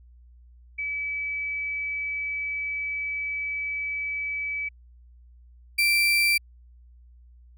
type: tone pair in turn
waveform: sine / 35% pulse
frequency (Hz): 2294 / 2348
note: D7 / D7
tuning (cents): -41 / -1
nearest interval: unison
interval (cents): 40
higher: second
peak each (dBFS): -27 / -17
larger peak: second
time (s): 0.78-4.69 / 5.78-6.38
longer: first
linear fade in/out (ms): 10
effects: added 60 Hz sine -49 dBFS peak until 7.57 s